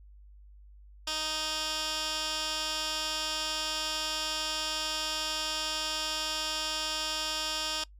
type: tone with band-pass filter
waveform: 15% pulse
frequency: 311.1 Hz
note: D#4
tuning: in tune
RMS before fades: -33 dBFS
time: 1.07-7.84 s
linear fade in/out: 5 ms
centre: 4500 Hz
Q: 1.5
effects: noise-tail reverb RT60 0.1 s tail -22 dB re dry + added 50 Hz sine -50 dBFS peak until 7.99 s